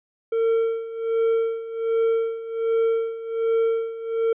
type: tone with tremolo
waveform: triangle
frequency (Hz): 454.3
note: A#4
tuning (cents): -45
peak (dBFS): -15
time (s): 0.32-4.33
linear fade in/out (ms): 5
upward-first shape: sine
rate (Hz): 1.3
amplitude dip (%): 80
effects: resampled to 8000 Hz